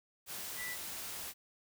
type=tone in noise; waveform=sine; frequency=1975.5 Hz; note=B6; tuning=in tune; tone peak=-40 dBFS; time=0.56-0.77 s; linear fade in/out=50 ms; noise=white; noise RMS=-43 dBFS; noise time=0.26-1.34 s; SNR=0 dB; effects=none